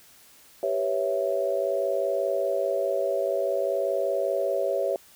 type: chord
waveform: sine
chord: C# half-diminished seventh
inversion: second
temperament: equal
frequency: 392 / 493.9 / 554.4 / 659.3 Hz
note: G4 / B4 / C#5 / E5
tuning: 0 / 0 / 0 / 0 cents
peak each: -30 / -32 / -26 / -29 dBFS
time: 0.63-4.96 s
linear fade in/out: 2 ms
effects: white hiss -54 dBFS RMS until 5.15 s